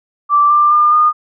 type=tone with pitch steps; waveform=sine; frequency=1169 / 1186 / 1203.3 / 1220.8 Hz; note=D6 / D6 / D6 / D#6; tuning=-8 / +17 / +42 / -33 cents; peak=-7 dBFS; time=0.29-1.13 s; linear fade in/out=50 ms; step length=210 ms; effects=none